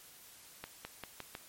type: accelerating click train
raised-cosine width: 0.3 ms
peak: -25 dBFS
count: 5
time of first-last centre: 0.64-1.351 s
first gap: 210 ms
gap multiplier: 0.89
effects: white hiss -56 dBFS RMS until 1.48 s + MP3 64 kbps